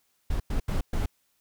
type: noise bursts at uneven times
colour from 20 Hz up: brown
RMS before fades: -26 dBFS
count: 4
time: 0.3-0.4 / 0.5-0.6 / 0.68-0.81 / 0.93-1.06 s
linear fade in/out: 5 ms
effects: white hiss -71 dBFS RMS until 1.4 s